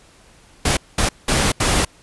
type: noise bursts at uneven times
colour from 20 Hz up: pink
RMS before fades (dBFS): -17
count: 4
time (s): 0.65-0.77 / 0.98-1.09 / 1.28-1.52 / 1.6-1.85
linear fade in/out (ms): 5
effects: pink hiss -50 dBFS RMS until 2.02 s + resampled to 24000 Hz